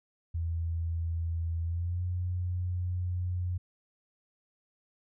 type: tone with pitch glide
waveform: sine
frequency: 83.2 to 89.69 Hz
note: E2 to F2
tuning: +17 to +47 cents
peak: -29 dBFS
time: 0.34-3.58 s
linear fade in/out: 10 ms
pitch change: +130 cents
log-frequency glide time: 1.63-2.04 s
effects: none